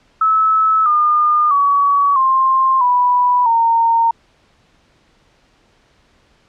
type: tone with pitch steps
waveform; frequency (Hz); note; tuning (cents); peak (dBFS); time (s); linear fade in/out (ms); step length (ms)
sine; 1300 / 1212.9 / 1131.7 / 1055.9 / 985.2 / 919.2; E6 / D#6 / C#6 / C6 / B5 / A#5; -24 / -45 / +35 / +15 / -5 / -25; -10; 0.21-4.11; 5; 650
effects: pink hiss -55 dBFS RMS until 6.48 s + low-pass 5000 Hz 12 dB/octave